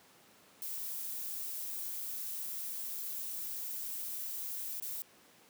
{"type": "noise with dropouts", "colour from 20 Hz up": "violet", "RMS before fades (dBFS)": -40, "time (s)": [0.62, 5.02], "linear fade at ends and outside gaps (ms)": 0, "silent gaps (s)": [4.8, 4.823], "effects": ["pink hiss -61 dBFS RMS until 5.49 s", "high-pass 200 Hz 12 dB/octave"]}